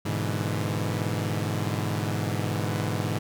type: chord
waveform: sawtooth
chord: E dominant seventh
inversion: first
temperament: equal with one note detuned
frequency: 103.83 / 123.47 / 148.2 / 164.81 Hz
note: G#2 / B2 / D3 / E3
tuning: 0 / 0 / +16 / 0 cents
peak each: -25 / -29 / -29 / -29 dBFS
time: 0.05-3.19 s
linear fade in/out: 10 ms
effects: none